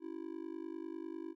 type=tone with amplitude modulation; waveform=triangle; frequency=329.6 Hz; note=E4; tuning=in tune; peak=-35 dBFS; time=0-1.35 s; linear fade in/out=50 ms; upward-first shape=sine; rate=50 Hz; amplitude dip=100%; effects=none